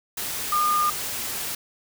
sine tone in noise, 1213 Hz, D#6, 44 cents flat, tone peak -19 dBFS, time 0.52-0.9 s, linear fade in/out 5 ms, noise white, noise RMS -30 dBFS, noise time 0.17-1.55 s, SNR +8 dB, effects none

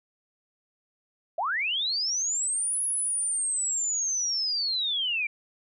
sine linear two-way sweep, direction up then down, 601 to 10570 to 2307 Hz, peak -25 dBFS, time 1.38-5.27 s, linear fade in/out 5 ms, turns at 2.84 s, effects none

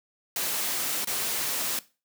white noise with dropouts, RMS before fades -29 dBFS, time 0.36-1.79 s, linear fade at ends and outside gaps 2 ms, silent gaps 1.047-1.072 s, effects noise-tail reverb RT60 0.3 s tail -18 dB re dry + high-pass 150 Hz 12 dB/octave

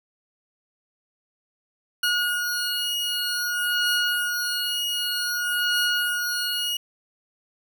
20% pulse beating tone pair, 1443 / 1443.53 Hz, F#6 / F#6, -44 / -43 cents, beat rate 0.53 Hz, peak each -21 dBFS, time 2.03-6.77 s, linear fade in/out 5 ms, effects none

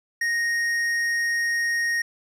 triangle tone with tanh clipping, 1864.7 Hz, A#6, in tune, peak -23 dBFS, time 0.21-2.02 s, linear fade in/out 5 ms, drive 14 dB, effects none

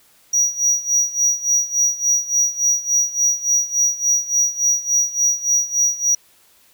triangle tone with tremolo, 5780 Hz, F#8, 41 cents flat, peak -11 dBFS, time 0.33-6.15 s, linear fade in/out 5 ms, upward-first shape sine, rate 3.5 Hz, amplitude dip 85%, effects white hiss -54 dBFS RMS until 6.73 s

